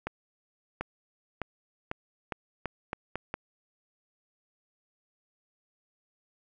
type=accelerating click train; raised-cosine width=0.5 ms; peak=-17 dBFS; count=9; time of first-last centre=0.07-3.341 s; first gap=740 ms; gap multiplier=0.82; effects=none